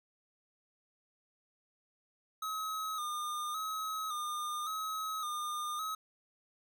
square tone with vibrato, 1244.5 Hz, D#6, in tune, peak -36 dBFS, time 2.42-5.95 s, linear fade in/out 5 ms, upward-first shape square, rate 0.89 Hz, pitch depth 46 cents each way, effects none

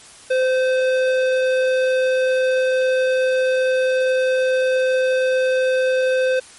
sine tone with hard clipping, 516 Hz, C5, 24 cents flat, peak -17 dBFS, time 0.3-6.4 s, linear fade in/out 10 ms, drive 13 dB, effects white hiss -43 dBFS RMS until 6.58 s + MP3 48 kbps

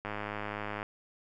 click train, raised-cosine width 0.5 ms, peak -21 dBFS, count 82, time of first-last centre 0.05-0.829 s, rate 104 Hz, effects none

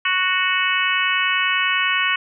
harmonic tone, 370 Hz, F#4, in tune, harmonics 3 / 4 / 5 / 6 / 7 / 8, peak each -24 / -24 / -24 / -24 / -24 / -24 dBFS, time 0.05-2.16 s, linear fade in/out 5 ms, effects none

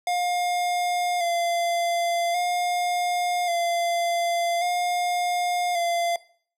square tone with vibrato, 699 Hz, F5, 1 cent sharp, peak -23 dBFS, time 0.07-6.16 s, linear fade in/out 2 ms, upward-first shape square, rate 0.44 Hz, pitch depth 28 cents each way, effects noise-tail reverb RT60 0.5 s tail -19 dB re dry + low-pass 12000 Hz 12 dB/octave

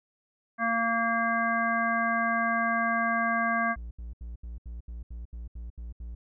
harmonic tone, 230 Hz, A#3, 23 cents flat, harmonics 1 / 3 / 5 / 7 / 9, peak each -32 / -30 / -29 / -29 / -35 dBFS, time 0.58-3.76 s, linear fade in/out 50 ms
triangle tone bursts, 58.27 Hz, A#1, in tune, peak -34 dBFS, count 11, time 3.76-6.15 s, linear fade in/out 5 ms, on 150 ms, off 74 ms
effects none

